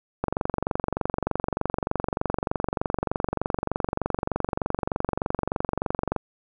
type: click train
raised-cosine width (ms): 1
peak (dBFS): -10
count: 139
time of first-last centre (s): 0.24-6.163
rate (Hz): 23.3
effects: none